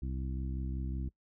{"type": "harmonic tone", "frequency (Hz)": 65.41, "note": "C2", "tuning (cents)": 0, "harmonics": [1, 2, 3, 4, 5], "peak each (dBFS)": [-35, -41, -45, -47, -49], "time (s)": [0.02, 1.09], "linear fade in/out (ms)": 5, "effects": ["noise-tail reverb RT60 0.1 s tail -21 dB re dry"]}